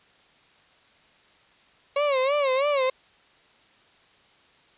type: tone with vibrato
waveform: 35% pulse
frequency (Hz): 551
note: C#5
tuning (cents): -11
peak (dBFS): -19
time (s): 1.96-2.9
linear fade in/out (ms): 5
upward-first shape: sine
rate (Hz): 3.1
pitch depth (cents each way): 120
effects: white hiss -58 dBFS RMS until 4.77 s + resampled to 8000 Hz